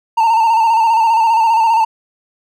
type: tone with vibrato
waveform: triangle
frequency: 902 Hz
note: A5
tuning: 43 cents sharp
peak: -7 dBFS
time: 0.17-1.85 s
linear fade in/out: 10 ms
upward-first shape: square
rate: 15 Hz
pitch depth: 43 cents each way
effects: none

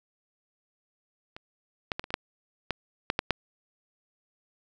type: clicks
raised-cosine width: 0.3 ms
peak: -25 / -12 / -15 / -24 / -21 / -7 / -12 / -8 / -8 / -7 dBFS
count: 10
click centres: 1.365 / 1.918 / 1.995 / 2.041 / 2.105 / 2.141 / 2.707 / 3.101 / 3.191 / 3.307 s
effects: none

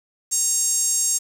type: tone with high-pass filter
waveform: 5% pulse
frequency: 930 Hz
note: A#5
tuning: 4 cents flat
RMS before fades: -21 dBFS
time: 0.31-1.19 s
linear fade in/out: 20 ms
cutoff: 7000 Hz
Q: 5.3
effects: 7-bit

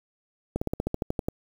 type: slowing click train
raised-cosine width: 2 ms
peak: -13 dBFS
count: 11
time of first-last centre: 0.56-1.285 s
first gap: 55 ms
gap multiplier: 1.06
effects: 7-bit

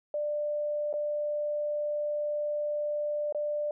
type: tone with dropouts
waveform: sine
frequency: 593 Hz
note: D5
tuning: 17 cents sharp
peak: -28 dBFS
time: 0.14-3.71 s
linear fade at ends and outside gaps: 2 ms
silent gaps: 0.929-0.938 / 3.325-3.347 s
effects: none

